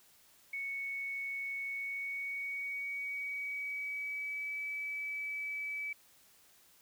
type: tone with pitch glide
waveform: sine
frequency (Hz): 2217 to 2295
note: C#7 to D7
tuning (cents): 0 to -40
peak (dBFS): -36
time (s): 0.53-5.93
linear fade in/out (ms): 5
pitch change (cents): +60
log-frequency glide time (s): 1.65-4.58
effects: white hiss -64 dBFS RMS until 6.81 s